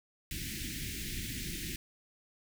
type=band-stop noise; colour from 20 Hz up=pink; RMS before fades=-39 dBFS; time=0.31-1.76 s; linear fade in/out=2 ms; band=350 to 1800 Hz; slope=48 dB/octave; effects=none